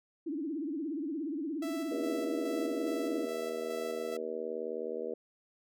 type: tone with vibrato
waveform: sine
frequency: 303.5 Hz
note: D#4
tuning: 43 cents flat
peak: -33 dBFS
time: 0.26-3.26 s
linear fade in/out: 10 ms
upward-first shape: triangle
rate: 17 Hz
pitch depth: 230 cents each way
type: tone with tremolo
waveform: sawtooth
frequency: 661 Hz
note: E5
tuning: 5 cents sharp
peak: -36 dBFS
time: 1.62-4.17 s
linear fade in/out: 5 ms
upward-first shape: square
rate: 2.4 Hz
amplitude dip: 30%
type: harmonic tone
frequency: 79.4 Hz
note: D#2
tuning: 36 cents sharp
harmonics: 3 / 4 / 5 / 6 / 7 / 8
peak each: -46 / -46 / -40 / -37 / -47 / -45 dBFS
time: 1.91-5.14 s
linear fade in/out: 5 ms
effects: none